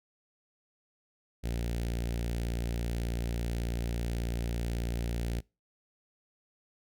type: tone with notch filter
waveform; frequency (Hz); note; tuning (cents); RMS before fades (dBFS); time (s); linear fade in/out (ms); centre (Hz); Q
sawtooth; 58.27; A#1; 0; -33; 1.43-5.41; 20; 1100; 0.92
effects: noise-tail reverb RT60 0.3 s tail -26 dB re dry